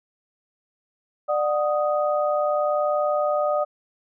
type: tone cluster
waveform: sine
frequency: 595 / 736 / 1246 Hz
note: D5 / F#5 / D#6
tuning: +22 / -9 / +2 cents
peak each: -21 / -27 / -27 dBFS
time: 1.28-3.65 s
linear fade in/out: 20 ms
effects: none